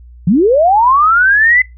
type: linear sweep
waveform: sine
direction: up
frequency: 152.5 to 2040 Hz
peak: -6 dBFS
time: 0.27-1.62 s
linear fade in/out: 5 ms
effects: noise-tail reverb RT60 0.2 s tail -21 dB re dry + added 60 Hz sine -34 dBFS peak until 1.77 s